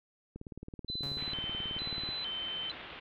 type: click train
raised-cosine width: 3 ms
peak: -30 dBFS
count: 33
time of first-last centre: 0.36-2.09 s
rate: 18.5 Hz
type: tone with vibrato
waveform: sine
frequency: 3520 Hz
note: A7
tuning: in tune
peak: -35 dBFS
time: 0.88-2.72 s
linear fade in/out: 10 ms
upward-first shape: square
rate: 1.1 Hz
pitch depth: 230 cents each way
type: tone with exponential decay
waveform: sawtooth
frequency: 140 Hz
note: C#3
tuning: 18 cents sharp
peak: -35 dBFS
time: 1.03-1.63 s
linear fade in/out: 2 ms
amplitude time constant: 130 ms
type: low-pass noise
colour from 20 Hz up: white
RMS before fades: -47 dBFS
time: 1.17-3 s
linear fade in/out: 10 ms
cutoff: 3500 Hz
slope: 48 dB/octave
effects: none